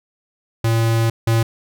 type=tone pair in turn; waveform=square; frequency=114 / 114 Hz; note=A#2 / A#2; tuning=-38 / -38 cents; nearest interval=unison; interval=0 cents; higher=neither; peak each=-15 / -14 dBFS; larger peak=second; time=0.64-1.1 / 1.27-1.43 s; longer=first; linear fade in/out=5 ms; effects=none